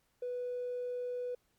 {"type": "tone with tanh clipping", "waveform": "triangle", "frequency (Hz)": 493.3, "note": "B4", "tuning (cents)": -2, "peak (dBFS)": -34, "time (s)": [0.22, 1.35], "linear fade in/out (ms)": 5, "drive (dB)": 1, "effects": ["pink hiss -75 dBFS RMS until 1.58 s", "MP3 96 kbps"]}